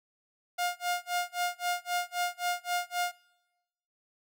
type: tone with tremolo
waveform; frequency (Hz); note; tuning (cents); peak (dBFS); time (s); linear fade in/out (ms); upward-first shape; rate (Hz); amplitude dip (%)
sawtooth; 709; F5; +26; -23; 0.58-3.12; 10; sine; 3.8; 100
effects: noise-tail reverb RT60 1.0 s tail -24 dB re dry